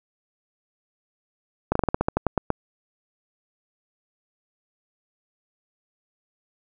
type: slowing click train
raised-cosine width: 1 ms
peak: -6 dBFS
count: 12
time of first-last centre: 1.72-2.504 s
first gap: 34 ms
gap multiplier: 1.14
effects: none